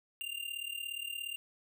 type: tone with amplitude modulation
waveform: square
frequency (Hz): 2794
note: F7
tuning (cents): 0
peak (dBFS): -35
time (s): 0.21-1.36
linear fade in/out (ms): 0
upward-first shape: sine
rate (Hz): 37.1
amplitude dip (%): 80
effects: none